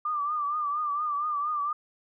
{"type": "tone with vibrato", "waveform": "sine", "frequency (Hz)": 1188, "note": "D6", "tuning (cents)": 20, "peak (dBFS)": -26, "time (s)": [0.05, 1.73], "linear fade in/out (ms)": 5, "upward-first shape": "triangle", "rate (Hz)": 4.3, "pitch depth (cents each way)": 79, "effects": []}